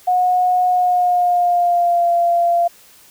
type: tone with pitch glide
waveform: sine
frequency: 727 to 689.4 Hz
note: F#5 to F5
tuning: -31 to -23 cents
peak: -12 dBFS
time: 0.07-2.68 s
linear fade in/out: 10 ms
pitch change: -92 cents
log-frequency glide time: 0.68-2.1 s
effects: white hiss -47 dBFS RMS until 3.1 s